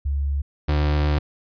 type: tone pair in turn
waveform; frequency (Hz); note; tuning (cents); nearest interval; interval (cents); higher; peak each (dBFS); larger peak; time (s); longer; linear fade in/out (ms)
sine / 35% pulse; 70.3 / 74.27; C#2 / D2; +25 / +20; minor second; 95; second; -20 / -16; second; 0.05-0.42 / 0.68-1.19; second; 10
effects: resampled to 11025 Hz